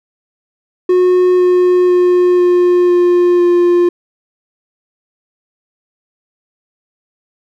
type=tone with pitch steps; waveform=triangle; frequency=363.4 / 360.9 / 358.4 / 355.9 / 353.5 / 351 Hz; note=F#4 / F#4 / F4 / F4 / F4 / F4; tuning=-31 / -43 / +45 / +33 / +21 / +9 cents; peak=-5 dBFS; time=0.89-3.89 s; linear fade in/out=5 ms; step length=500 ms; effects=none